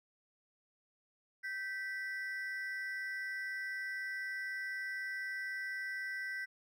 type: ring-modulated tone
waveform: triangle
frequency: 1760 Hz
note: A6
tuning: in tune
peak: -33 dBFS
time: 1.43-6.46 s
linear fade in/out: 20 ms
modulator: 206 Hz
effects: none